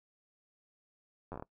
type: slowing click train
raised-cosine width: 1 ms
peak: -28 dBFS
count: 7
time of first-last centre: 1.32-1.424 s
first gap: 10 ms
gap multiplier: 1.22
effects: noise-tail reverb RT60 0.1 s tail -20 dB re dry